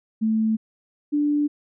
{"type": "tone pair in turn", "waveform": "sine", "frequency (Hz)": [220, 293.7], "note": ["A3", "D4"], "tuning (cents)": [0, 0], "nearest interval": "perfect fourth", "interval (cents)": 500, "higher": "second", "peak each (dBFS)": -18, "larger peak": "neither", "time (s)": [[0.21, 0.57], [1.12, 1.48]], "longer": "neither", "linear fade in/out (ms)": 20, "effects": []}